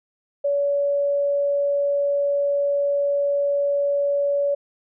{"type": "tone", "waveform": "sine", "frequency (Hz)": 568, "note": "C#5", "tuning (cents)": 42, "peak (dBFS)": -18, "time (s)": [0.44, 4.55], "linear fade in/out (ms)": 10, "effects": []}